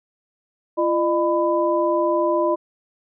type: tone cluster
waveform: sine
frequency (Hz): 342.2 / 608 / 999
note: F4 / D#5 / B5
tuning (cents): -35 / -40 / +20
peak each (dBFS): -21 / -20 / -23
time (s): 0.77-2.56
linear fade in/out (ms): 20
effects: none